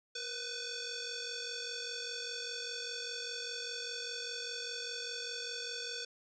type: tone with frequency modulation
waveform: sine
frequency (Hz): 520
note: C5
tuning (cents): -11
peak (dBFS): -38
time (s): 0.15-6.05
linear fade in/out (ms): 5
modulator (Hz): 995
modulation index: 5.8
effects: none